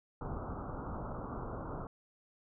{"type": "low-pass noise", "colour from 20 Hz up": "pink", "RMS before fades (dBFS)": -41, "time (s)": [0.21, 1.87], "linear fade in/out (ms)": 2, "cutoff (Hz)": 1400, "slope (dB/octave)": 96, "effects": []}